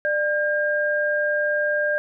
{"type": "tone pair together", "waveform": "sine", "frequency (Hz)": [595, 1607.8], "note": ["D5", "G6"], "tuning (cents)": [22, 43], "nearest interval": "octave + perfect fourth", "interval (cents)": 1721, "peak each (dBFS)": -22, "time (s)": [0.05, 1.98], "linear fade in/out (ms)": 0, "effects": []}